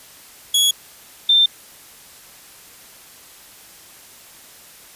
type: tone pair in turn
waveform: sawtooth / sine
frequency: 3352 / 3581 Hz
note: G#7 / A7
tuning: +15 / +30 cents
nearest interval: minor second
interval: 115 cents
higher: second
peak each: -10 dBFS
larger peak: neither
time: 0.54-0.71 / 1.29-1.46 s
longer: neither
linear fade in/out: 5 ms
effects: white hiss -44 dBFS RMS until 4.95 s + resampled to 32000 Hz